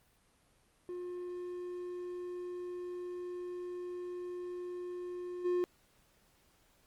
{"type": "tone with level steps", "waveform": "triangle", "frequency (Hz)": 356.8, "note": "F4", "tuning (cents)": 37, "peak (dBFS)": [-37, -27], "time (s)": [0.89, 5.64], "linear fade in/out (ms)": 0, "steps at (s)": 5.44, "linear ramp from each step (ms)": 20, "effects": ["pink hiss -69 dBFS RMS until 6.86 s", "Opus 32 kbps"]}